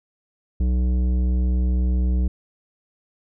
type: tone with tanh clipping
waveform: sine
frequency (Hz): 62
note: B1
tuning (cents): +7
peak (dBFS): -19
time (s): 0.6-2.28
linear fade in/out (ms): 5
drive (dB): 12
effects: none